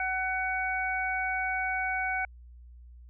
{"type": "harmonic tone", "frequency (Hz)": 750, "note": "F#5", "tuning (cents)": 23, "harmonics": [1, 2, 3], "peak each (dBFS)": [-32, -32, -32], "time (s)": [0, 2.25], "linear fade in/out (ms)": 2, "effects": ["added 60 Hz sine -47 dBFS peak until 3.09 s"]}